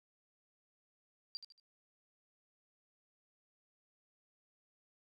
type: tone with echo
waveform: sine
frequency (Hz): 4735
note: D8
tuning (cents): +13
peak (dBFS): -39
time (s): 1.35-1.37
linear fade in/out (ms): 0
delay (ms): 76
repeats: 3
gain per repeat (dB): -9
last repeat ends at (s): 1.598
effects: none